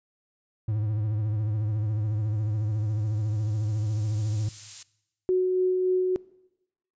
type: tone with vibrato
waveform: triangle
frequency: 106.9 Hz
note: A2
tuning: 49 cents flat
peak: -22 dBFS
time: 0.68-4.49 s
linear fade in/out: 5 ms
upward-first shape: triangle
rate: 14 Hz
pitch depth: 80 cents each way
type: noise with exponential growth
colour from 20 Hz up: violet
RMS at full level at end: -31 dBFS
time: 1.24-4.83 s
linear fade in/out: 5 ms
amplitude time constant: 780 ms
type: tone with tremolo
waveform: sine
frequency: 368.9 Hz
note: F#4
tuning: 5 cents flat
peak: -19 dBFS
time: 5.29-6.16 s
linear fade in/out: 0 ms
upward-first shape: sine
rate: 3.5 Hz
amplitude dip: 25%
effects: noise-tail reverb RT60 0.9 s tail -21 dB re dry + resampled to 16000 Hz